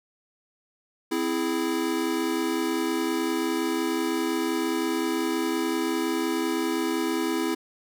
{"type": "chord", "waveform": "square", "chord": "C augmented", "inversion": "none", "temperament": "equal with one note detuned", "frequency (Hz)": [259.8, 329.6, 415.3], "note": ["C4", "E4", "G#4"], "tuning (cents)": [-12, 0, 0], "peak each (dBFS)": [-31, -27, -32], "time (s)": [1.11, 7.55], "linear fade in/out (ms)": 10, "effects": []}